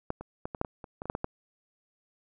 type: clicks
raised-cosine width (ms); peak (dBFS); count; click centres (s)
1; -16 / -26 / -20 / -22 / -13 / -22 / -28 / -23 / -25 / -14 / -17 / -16; 12; 0.104 / 0.21 / 0.455 / 0.548 / 0.614 / 0.648 / 0.842 / 1.019 / 1.056 / 1.099 / 1.151 / 1.244
effects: none